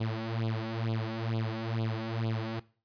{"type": "tone with flanger", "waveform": "sawtooth", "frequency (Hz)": 112.5, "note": "A2", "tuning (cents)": 39, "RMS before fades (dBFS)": -33, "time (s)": [0, 2.6], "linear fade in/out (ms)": 10, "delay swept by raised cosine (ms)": [0.25, 3.65], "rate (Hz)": 2.2, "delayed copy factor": 0.95, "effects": ["noise-tail reverb RT60 0.4 s tail -20 dB re dry", "resampled to 11025 Hz"]}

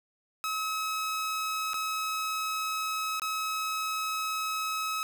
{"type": "tone with dropouts", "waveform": "sawtooth", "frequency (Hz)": 1283, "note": "E6", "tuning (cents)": -47, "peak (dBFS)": -26, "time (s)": [0.44, 5.03], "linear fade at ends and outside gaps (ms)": 0, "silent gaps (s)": [[1.734, 1.742], [3.197, 3.219]], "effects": []}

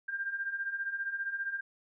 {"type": "beating tone pair", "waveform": "sine", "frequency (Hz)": [1582, 1597], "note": ["G6", "G6"], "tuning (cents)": [15, 32], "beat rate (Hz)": 15, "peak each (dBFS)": [-39, -34], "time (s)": [0.08, 1.61], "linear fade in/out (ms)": 10, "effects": []}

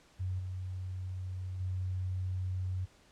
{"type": "tone with level steps", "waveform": "sine", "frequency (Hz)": 92.5, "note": "F#2", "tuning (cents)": 0, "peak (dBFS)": [-32, -36, -32], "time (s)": [0.19, 2.86], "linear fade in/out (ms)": 20, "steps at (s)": [0.39, 1.6], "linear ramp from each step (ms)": 5, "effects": ["pink hiss -63 dBFS RMS until 3.11 s", "low-pass 8000 Hz 12 dB/octave"]}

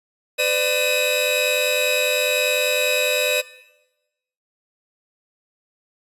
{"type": "tone cluster", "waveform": "45% pulse", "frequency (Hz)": [505, 595, 2527, 2628, 3843], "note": ["B4", "D5", "D#7", "E7", "B7"], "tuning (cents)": [39, 22, 26, -6, -48], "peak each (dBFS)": [-24, -24, -22, -27, -26], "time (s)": [0.38, 3.42], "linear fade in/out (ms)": 20, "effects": ["noise-tail reverb RT60 1.0 s tail -19 dB re dry", "resampled to 32000 Hz"]}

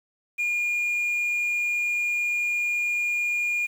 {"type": "tone", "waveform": "sine", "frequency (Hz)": 2423, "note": "D#7", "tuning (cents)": -47, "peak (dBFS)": -20, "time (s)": [0.38, 3.67], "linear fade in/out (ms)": 20, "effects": ["tanh soft clip ceiling -22 dBFS", "8-bit"]}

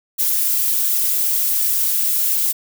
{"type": "noise with flanger", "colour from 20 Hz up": "violet", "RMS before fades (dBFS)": -18, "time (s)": [0.18, 2.53], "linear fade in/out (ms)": 20, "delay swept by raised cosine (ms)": [1.5, 7], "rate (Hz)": 2.6, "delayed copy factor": 0.95, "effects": []}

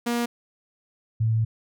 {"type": "tone pair in turn", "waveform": ["sawtooth", "sine"], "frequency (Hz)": [237.7, 111.76], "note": ["A#3", "A2"], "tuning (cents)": [34, 27], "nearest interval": "octave + minor second", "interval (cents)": 1307, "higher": "first", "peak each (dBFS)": -19, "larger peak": "neither", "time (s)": [[0.06, 0.26], [1.2, 1.45]], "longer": "second", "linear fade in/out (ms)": 10, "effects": []}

